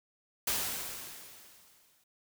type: noise with exponential decay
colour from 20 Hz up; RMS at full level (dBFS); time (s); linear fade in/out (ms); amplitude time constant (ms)
white; -30; 0.47-2.04; 5; 340
effects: none